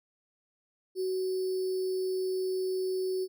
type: tone with sample-and-hold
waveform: sine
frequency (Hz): 374.2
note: F#4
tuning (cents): +20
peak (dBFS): -28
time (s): 0.95-3.28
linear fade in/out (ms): 50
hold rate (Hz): 4900
effects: none